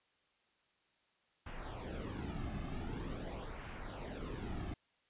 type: noise with flanger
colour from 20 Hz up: brown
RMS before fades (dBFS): -43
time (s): 1.46-4.74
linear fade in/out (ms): 5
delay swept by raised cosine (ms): 0.23 to 2.13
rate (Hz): 0.45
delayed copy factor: -0.65
effects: white hiss -75 dBFS RMS until 5.09 s + resampled to 8000 Hz